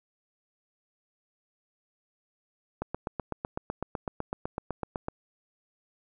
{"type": "click train", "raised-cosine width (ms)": 1, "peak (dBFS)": -17, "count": 19, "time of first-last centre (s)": [2.82, 5.084], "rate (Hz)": 7.95, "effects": []}